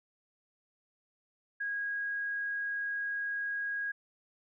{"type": "tone", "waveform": "sine", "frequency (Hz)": 1643, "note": "G#6", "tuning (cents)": -19, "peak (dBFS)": -32, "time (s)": [1.6, 3.92], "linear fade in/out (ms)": 10, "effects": []}